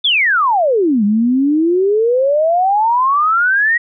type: exponential two-way sweep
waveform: sine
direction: down then up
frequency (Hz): 3600 to 200 to 1922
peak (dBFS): -10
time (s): 0.04-3.78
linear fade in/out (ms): 10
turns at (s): 1.04
effects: none